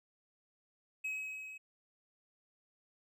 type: tone with level ramp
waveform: triangle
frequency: 2551 Hz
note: D#7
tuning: 43 cents sharp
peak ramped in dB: -33 to -45 dBFS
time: 1.04-1.58 s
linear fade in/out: 10 ms
effects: none